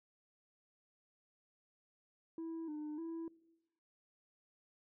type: tone with pitch steps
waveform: sine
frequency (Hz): 327.7 / 301.6 / 329.7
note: E4 / D4 / E4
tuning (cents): -10 / +46 / 0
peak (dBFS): -38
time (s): 2.38-3.28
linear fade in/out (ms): 2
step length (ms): 300
effects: noise-tail reverb RT60 1.0 s tail -23 dB re dry + tanh soft clip ceiling -40 dBFS